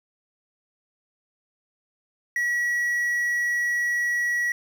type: tone with quantisation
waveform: triangle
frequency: 1926 Hz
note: B6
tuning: 44 cents flat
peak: -20 dBFS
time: 2.36-4.52 s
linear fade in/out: 2 ms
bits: 8
effects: none